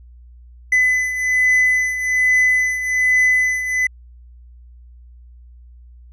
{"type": "beating tone pair", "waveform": "triangle", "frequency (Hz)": [2009, 2010.2], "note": ["B6", "B6"], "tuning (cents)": [29, 30], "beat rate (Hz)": 1.2, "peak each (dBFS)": [-13, -19], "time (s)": [0.72, 3.87], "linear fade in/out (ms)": 5, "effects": ["added 60 Hz sine -40 dBFS peak until 6.12 s", "resampled to 32000 Hz"]}